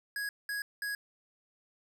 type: tone bursts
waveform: square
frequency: 1661.2 Hz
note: G#6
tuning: in tune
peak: -34 dBFS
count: 3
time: 0.16-0.95 s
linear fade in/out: 2 ms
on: 130 ms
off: 200 ms
effects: none